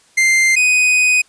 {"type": "tone pair in turn", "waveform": "45% pulse", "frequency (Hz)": [2092, 2496], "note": ["C7", "D#7"], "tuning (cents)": [-1, 5], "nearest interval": "minor third", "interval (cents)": 306, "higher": "second", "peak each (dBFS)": [-10, -10], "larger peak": "neither", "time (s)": [[0.17, 0.56], [0.56, 1.22]], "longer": "second", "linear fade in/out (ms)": 10, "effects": ["white hiss -52 dBFS RMS until 1.28 s", "resampled to 22050 Hz"]}